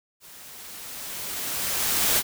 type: noise with level ramp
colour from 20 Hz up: white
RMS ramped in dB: -47 to -20 dBFS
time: 0.2-2.23 s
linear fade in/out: 50 ms
effects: none